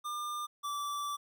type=tone pair in turn; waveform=square; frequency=1200 / 1161.8 Hz; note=D6 / D6; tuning=+37 / -19 cents; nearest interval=minor second; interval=56 cents; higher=first; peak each=-36 / -35 dBFS; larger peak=second; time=0.04-0.47 / 0.63-1.17 s; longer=second; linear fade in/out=20 ms; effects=none